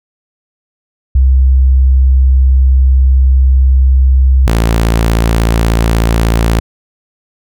sine / sawtooth tone pair in turn, 65.41 / 56.45 Hz, C2 / A1, 0 / +45 cents, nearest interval minor third, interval 255 cents, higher first, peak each -4 dBFS, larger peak neither, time 1.15-4.47 / 4.47-6.6 s, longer first, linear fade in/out 5 ms, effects none

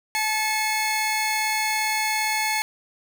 sawtooth tone pair together, 864.9 / 2181 Hz, A5 / C#7, -30 / -29 cents, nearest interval octave + major third, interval 1601 cents, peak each -21 dBFS, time 0.15-2.62 s, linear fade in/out 0 ms, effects none

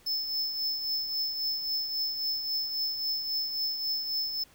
square tone with tremolo, 5250 Hz, E8, 8 cents flat, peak -27 dBFS, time 0.06-4.44 s, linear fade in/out 10 ms, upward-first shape triangle, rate 3.7 Hz, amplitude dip 55%, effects pink hiss -59 dBFS RMS until 4.54 s

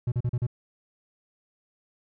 triangle tone bursts, 121.6 Hz, B2, 26 cents flat, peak -21 dBFS, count 5, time 0.07-0.467 s, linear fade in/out 5 ms, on 49 ms, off 38 ms, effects none

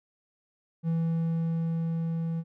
triangle tone with level ramp, 164.81 Hz, E3, in tune, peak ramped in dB -22 to -26 dBFS, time 0.83-2.44 s, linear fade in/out 50 ms, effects none

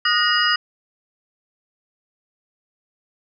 sine tone cluster, 1236 / 1452 / 1869 / 2878 / 4953 Hz, D#6 / F#6 / A#6 / F#7 / D#8, -12 / -33 / +4 / -49 / -9 cents, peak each -22 dBFS, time 0.05-0.56 s, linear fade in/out 5 ms, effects none

